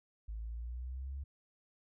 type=exponential sweep; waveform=sine; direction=up; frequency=53 to 70.4 Hz; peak=-38 dBFS; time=0.28-1.24 s; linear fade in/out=10 ms; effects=tanh soft clip ceiling -34 dBFS